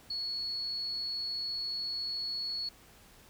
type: tone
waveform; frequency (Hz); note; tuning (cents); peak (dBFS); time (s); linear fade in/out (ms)
sine; 4377; C#8; -23; -33; 0.1-2.69; 5
effects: pink hiss -58 dBFS RMS until 3.29 s